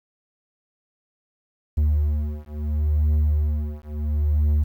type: beating tone pair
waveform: triangle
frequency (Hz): 74.6 / 75.33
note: D2 / D2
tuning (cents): +28 / +45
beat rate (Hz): 0.73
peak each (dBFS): -20 / -20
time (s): 1.77-4.64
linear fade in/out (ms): 10
effects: 9-bit